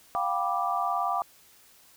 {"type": "chord", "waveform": "sine", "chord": "G dominant seventh", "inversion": "third", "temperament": "just", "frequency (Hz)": [705.6, 784, 980, 1176], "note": ["F5", "G5", "B5", "D6"], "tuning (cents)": [18, 0, -14, 2], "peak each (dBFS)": [-30, -31, -34, -29], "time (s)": [0.15, 1.22], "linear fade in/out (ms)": 0, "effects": ["white hiss -57 dBFS RMS until 1.96 s"]}